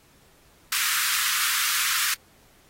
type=high-pass noise; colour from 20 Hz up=pink; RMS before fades=-25 dBFS; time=0.72-2.14 s; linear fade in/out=2 ms; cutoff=1200 Hz; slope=48 dB/octave; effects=pink hiss -58 dBFS RMS until 2.69 s + AAC 48 kbps